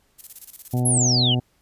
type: noise with tremolo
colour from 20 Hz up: violet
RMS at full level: -36 dBFS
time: 0.18-0.83 s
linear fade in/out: 20 ms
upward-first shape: square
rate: 17 Hz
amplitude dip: 80%
type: harmonic tone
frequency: 124.1 Hz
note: B2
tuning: 9 cents sharp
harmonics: 1 / 2 / 3 / 4 / 5 / 6 / 7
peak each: -20 / -25 / -33 / -39 / -36 / -34 / -45 dBFS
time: 0.73-1.4 s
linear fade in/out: 10 ms
type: exponential sweep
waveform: sine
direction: down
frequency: 11380 to 2800 Hz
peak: -18 dBFS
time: 0.85-1.35 s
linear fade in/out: 10 ms
effects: pink hiss -64 dBFS RMS until 1.61 s + resampled to 32000 Hz